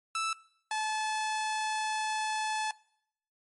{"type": "tone pair in turn", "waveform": "sawtooth", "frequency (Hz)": [1318.5, 865.1], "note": ["E6", "A5"], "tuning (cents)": [0, -30], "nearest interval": "perfect fifth", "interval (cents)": 730, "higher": "first", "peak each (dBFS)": -26, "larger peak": "neither", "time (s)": [[0.15, 0.33], [0.71, 2.71]], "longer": "second", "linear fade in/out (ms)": 2, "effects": ["noise-tail reverb RT60 0.7 s tail -22 dB re dry", "MP3 48 kbps"]}